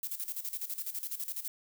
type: noise with tremolo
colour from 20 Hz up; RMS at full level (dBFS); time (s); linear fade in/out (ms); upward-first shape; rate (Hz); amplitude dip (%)
violet; -36; 0.03-1.48; 2; square; 12; 75
effects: none